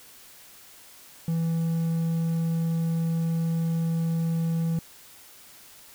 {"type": "tone", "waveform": "triangle", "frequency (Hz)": 164.9, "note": "E3", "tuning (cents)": 1, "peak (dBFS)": -21, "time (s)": [1.28, 4.79], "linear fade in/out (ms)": 2, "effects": ["white hiss -50 dBFS RMS until 5.94 s"]}